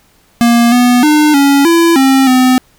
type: tone with pitch steps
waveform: square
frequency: 235.7 / 245.4 / 301.9 / 280 / 335.9 / 267.5 / 255.3 Hz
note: A#3 / B3 / D4 / C#4 / E4 / C4 / C4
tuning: +19 / -11 / +48 / +18 / +33 / +38 / -42 cents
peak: -6 dBFS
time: 0.41-2.58 s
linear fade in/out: 0 ms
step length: 310 ms
effects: pink hiss -50 dBFS RMS until 2.78 s